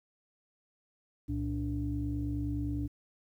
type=tone cluster; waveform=sine; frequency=64.3 / 113.9 / 290.5 Hz; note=C2 / A#2 / D4; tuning=-30 / -40 / -19 cents; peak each=-35 / -35 / -34 dBFS; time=1.28-2.88 s; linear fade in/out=20 ms; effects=tanh soft clip ceiling -23 dBFS + 11-bit